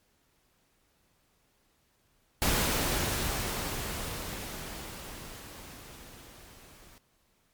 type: noise with level ramp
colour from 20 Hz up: pink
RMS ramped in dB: -26 to -55 dBFS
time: 2.42-6.98 s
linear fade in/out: 0 ms
effects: pink hiss -70 dBFS RMS until 7.53 s + MP3 96 kbps

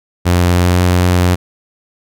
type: tone with pitch glide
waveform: sawtooth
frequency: 88.3 to 89.64 Hz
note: F2 to F2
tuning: +20 to +46 cents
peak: -5 dBFS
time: 0.25-1.36 s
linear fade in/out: 20 ms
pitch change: +26 cents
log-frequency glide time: 0.49-0.83 s
effects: none

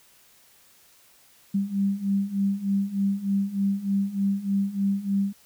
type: beating tone pair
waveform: sine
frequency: 195.8 / 199.1 Hz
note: G3 / G3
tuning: -2 / +27 cents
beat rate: 3.3 Hz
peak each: -27 / -24 dBFS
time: 1.54-5.33 s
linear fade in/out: 10 ms
effects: white hiss -57 dBFS RMS until 5.45 s

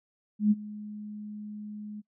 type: tone with ADSR envelope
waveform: sine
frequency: 210 Hz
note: G#3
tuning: 19 cents sharp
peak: -17 dBFS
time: 0.39-2.02 s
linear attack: 120 ms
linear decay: 34 ms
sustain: -20 dB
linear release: 27 ms
effects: noise-tail reverb RT60 0.1 s tail -25 dB re dry

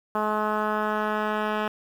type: tone with low-pass filter sweep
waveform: 10% pulse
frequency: 213 Hz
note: G#3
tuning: 44 cents sharp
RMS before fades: -26 dBFS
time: 0.15-1.68 s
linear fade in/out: 2 ms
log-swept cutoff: 1200 to 2200 Hz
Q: 2.1
effects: 8-bit

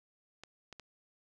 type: clicks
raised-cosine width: 0.2 ms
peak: -30 dBFS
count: 3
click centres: 0.436 / 0.727 / 0.797 s
effects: none

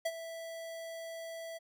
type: tone with ADSR envelope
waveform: square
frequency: 659 Hz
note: E5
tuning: 1 cent flat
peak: -30 dBFS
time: 0.05-1.59 s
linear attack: 9 ms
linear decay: 48 ms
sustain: -12 dB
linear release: 24 ms
effects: none

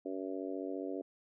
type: harmonic tone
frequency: 94.8 Hz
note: F#2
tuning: 43 cents sharp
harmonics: 3 / 4 / 5 / 6 / 7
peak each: -40 / -42 / -44 / -46 / -47 dBFS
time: 0.05-1.02 s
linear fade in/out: 10 ms
effects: none

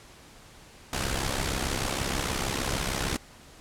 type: noise with amplitude modulation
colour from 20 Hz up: pink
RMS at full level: -26 dBFS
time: 0.93-3.17 s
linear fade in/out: 2 ms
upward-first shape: sine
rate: 66.5 Hz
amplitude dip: 70%
effects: pink hiss -51 dBFS RMS until 3.6 s + low-pass 10000 Hz 12 dB/octave

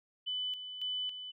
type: tone with tremolo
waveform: sine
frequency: 3000 Hz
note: F#7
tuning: 23 cents sharp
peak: -33 dBFS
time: 0.26-1.32 s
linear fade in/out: 20 ms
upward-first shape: square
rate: 1.8 Hz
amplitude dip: 60%
effects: none

